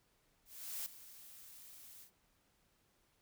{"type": "noise with ADSR envelope", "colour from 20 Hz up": "blue", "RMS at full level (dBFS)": -41, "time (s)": [0.45, 2.11], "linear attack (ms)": 410, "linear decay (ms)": 3, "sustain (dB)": -15, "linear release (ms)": 94, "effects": ["pink hiss -75 dBFS RMS until 3.21 s"]}